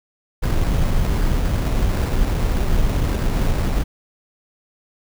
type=noise with sample-and-hold; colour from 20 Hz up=brown; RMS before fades=-18 dBFS; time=0.42-3.84 s; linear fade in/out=20 ms; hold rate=3150 Hz; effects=none